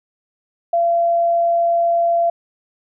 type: tone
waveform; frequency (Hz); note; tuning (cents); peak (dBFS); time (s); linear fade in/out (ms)
sine; 682; F5; -41; -13; 0.73-2.3; 5
effects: none